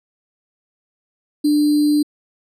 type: tone with sample-and-hold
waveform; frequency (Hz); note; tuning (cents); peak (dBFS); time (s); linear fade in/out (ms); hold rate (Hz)
sine; 296.6; D4; +17; -12; 1.44-2.03; 10; 4410
effects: resampled to 32000 Hz